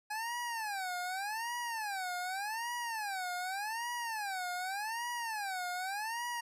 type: tone with vibrato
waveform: 25% pulse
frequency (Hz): 830.6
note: G#5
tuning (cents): 0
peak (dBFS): -32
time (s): 0.1-6.41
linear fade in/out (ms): 10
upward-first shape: sine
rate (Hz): 0.85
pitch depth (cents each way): 260
effects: resampled to 32000 Hz